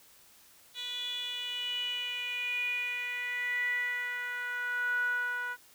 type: tone with band-pass filter sweep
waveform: 10% pulse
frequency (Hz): 490.2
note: B4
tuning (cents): -13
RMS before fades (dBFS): -34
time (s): 0.74-5.57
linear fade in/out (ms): 50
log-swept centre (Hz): 3700 to 1300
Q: 9.4
effects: white hiss -59 dBFS RMS until 5.74 s